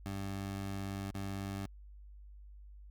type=tone with dropouts; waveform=20% pulse; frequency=98 Hz; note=G2; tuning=in tune; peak=-33 dBFS; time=0.06-1.66 s; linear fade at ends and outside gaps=0 ms; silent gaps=1.109-1.145 s; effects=added 50 Hz sine -50 dBFS peak until 2.9 s